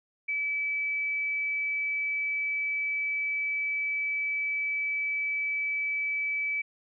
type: tone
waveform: sine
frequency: 2300 Hz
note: D7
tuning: 37 cents flat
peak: -27 dBFS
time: 0.28-6.62 s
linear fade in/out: 10 ms
effects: none

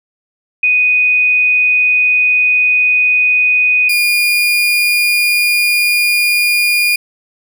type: tone pair in turn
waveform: sine / 35% pulse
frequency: 2488 / 2426 Hz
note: D#7 / D#7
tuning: -1 / -44 cents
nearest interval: unison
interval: 43 cents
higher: first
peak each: -8 dBFS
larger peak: neither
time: 0.63-3.89 / 3.89-6.96 s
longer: first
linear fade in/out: 5 ms
effects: none

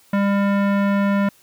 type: tone with low-pass filter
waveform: square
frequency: 200 Hz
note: G3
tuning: 35 cents sharp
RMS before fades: -18 dBFS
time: 0.13-1.29 s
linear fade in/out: 5 ms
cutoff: 1800 Hz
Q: 1.3
effects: white hiss -54 dBFS RMS until 1.42 s

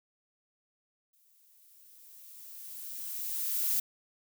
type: noise with exponential growth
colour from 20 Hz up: violet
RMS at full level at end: -28 dBFS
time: 1.13-3.8 s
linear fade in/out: 5 ms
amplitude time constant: 580 ms
effects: none

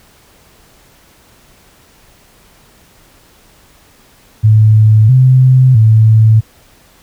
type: tone with pitch steps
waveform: sine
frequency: 108.4 / 129.3 / 110.2 Hz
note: A2 / C3 / A2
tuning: -25 / -20 / +3 cents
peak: -3 dBFS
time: 4.43-6.41 s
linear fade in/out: 20 ms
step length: 660 ms
effects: pink hiss -46 dBFS RMS until 7.02 s

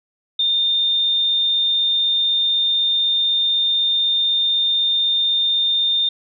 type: tone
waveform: sine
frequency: 3624 Hz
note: A#7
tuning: 50 cents flat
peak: -15 dBFS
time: 0.39-6.09 s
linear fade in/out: 5 ms
effects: none

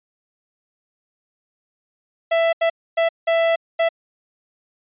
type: tone bursts at uneven times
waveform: 45% pulse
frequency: 663 Hz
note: E5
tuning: 10 cents sharp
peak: -15 dBFS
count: 5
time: 2.31-2.53 / 2.61-2.7 / 2.97-3.09 / 3.27-3.56 / 3.79-3.89 s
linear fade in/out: 10 ms
effects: resampled to 8000 Hz

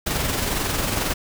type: noise with amplitude modulation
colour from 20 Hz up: pink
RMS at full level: -22 dBFS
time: 0.06-1.14 s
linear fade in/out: 10 ms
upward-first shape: sine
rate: 22.1 Hz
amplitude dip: 40%
effects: none

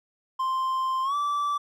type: tone with pitch glide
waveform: triangle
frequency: 1046.5 to 1161.2 Hz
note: C6 to D6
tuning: 0 to -20 cents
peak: -22 dBFS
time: 0.39-1.58 s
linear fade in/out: 10 ms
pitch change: +180 cents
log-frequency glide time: 1.03-1.15 s
effects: none

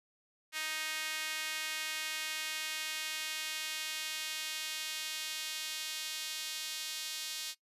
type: tone with high-pass filter sweep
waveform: sawtooth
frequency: 312 Hz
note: D#4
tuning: 5 cents sharp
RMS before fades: -39 dBFS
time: 0.52-7.55 s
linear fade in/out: 50 ms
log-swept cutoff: 2100 to 3700 Hz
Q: 1.3
effects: noise-tail reverb RT60 0.1 s tail -19 dB re dry + resampled to 32000 Hz

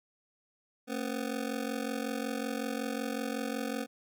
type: ring-modulated tone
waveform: 25% pulse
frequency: 249.4 Hz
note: B3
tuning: 17 cents sharp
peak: -26 dBFS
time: 0.87-3.87 s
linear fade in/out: 50 ms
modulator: 22.7 Hz
effects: none

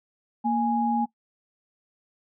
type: tone pair together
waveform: sine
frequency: 232.9 / 830 Hz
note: A#3 / G#5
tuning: -1 / -1 cents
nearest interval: octave + minor seventh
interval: 2200 cents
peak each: -24 dBFS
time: 0.44-1.06 s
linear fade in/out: 20 ms
effects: noise-tail reverb RT60 0.1 s tail -19 dB re dry

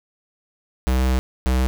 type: tone pair in turn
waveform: square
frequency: 64.3 / 64.02 Hz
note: C2 / C2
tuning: -30 / -37 cents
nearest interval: unison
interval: 7 cents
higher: first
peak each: -17 dBFS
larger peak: neither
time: 0.87-1.19 / 1.46-1.67 s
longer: first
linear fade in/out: 0 ms
effects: none

